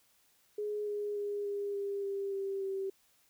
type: tone with pitch steps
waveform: sine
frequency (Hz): 418.2 / 413.6 / 409.1 / 404.7 / 400.2 / 395.9 / 391.5 / 387.3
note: G#4 / G#4 / G#4 / G#4 / G4 / G4 / G4 / G4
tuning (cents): +12 / -7 / -26 / -45 / +36 / +17 / -2 / -21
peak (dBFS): -33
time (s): 0.58-2.9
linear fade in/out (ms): 5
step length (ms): 290
effects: white hiss -69 dBFS RMS until 3.29 s

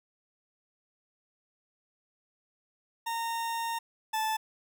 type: tone pair in turn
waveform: 40% pulse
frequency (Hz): 921 / 875.1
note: A#5 / A5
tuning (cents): -21 / -10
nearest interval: minor second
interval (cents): 89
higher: first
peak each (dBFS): -30 / -27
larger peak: second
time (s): 3.06-3.79 / 4.13-4.37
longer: first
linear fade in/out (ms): 10
effects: none

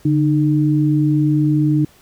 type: tone pair together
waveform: sine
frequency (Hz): 145.3 / 305.2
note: D3 / D#4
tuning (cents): -18 / -33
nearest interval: octave + minor second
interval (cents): 1285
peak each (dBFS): -15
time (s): 0.05-1.85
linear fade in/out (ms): 5
effects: pink hiss -50 dBFS RMS until 2.01 s

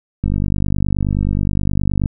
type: click train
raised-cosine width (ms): 5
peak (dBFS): -6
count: 91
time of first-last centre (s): 0.24-2.058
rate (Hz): 49.5
effects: none

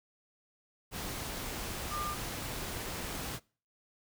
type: tone in noise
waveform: sine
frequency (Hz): 1200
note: D6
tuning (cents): +37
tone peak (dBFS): -35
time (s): 1.89-2.16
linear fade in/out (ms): 50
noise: pink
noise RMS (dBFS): -39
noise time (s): 0.91-3.4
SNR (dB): +1
effects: noise-tail reverb RT60 0.4 s tail -24 dB re dry

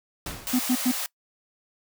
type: noise with exponential decay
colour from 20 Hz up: pink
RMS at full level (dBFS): -31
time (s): 0.26-0.77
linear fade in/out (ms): 2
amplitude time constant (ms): 110
type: high-pass noise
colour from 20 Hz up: white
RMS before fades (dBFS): -30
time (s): 0.47-1.06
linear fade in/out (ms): 0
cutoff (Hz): 490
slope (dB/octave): 96
type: tone bursts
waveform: triangle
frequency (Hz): 251.6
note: B3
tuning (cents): +32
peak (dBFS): -17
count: 3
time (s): 0.53-0.917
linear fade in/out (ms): 10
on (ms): 63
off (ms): 99
effects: noise-tail reverb RT60 0.1 s tail -22 dB re dry

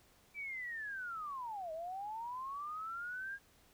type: linear two-way sweep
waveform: sine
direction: down then up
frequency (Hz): 2340 to 622.3 to 1636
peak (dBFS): -40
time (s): 0.34-3.39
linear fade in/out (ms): 50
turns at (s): 1.72
effects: pink hiss -67 dBFS RMS until 3.73 s

